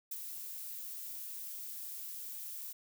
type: noise with ADSR envelope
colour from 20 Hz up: violet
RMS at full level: -38 dBFS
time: 0.11-2.73 s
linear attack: 9 ms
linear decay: 37 ms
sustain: -6 dB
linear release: 10 ms
effects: none